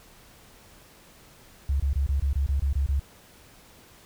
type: tone bursts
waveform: sine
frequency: 69.3 Hz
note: C#2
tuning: in tune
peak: -21 dBFS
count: 10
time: 1.69-2.997 s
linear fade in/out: 5 ms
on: 110 ms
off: 23 ms
effects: pink hiss -53 dBFS RMS until 4.05 s